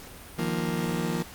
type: chord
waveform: 30% pulse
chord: Eb suspended second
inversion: none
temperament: just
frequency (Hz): 155.56 / 175.01 / 233.3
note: Eb3 / F3 / Bb3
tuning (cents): 0 / +4 / +2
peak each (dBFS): -30 / -27 / -29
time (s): 0.38-1.23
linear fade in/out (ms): 10
effects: pink hiss -45 dBFS RMS until 1.34 s + Opus 48 kbps